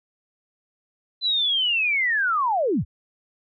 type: linear sweep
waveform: sine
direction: down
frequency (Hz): 4050 to 46.25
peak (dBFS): -19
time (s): 1.21-2.85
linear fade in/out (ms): 50
effects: none